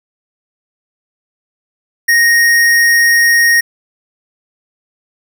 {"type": "tone with hard clipping", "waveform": "sine", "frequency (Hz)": 1864.7, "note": "A#6", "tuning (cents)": 0, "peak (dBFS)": -8, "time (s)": [2.08, 3.61], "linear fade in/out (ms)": 10, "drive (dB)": 17, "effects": []}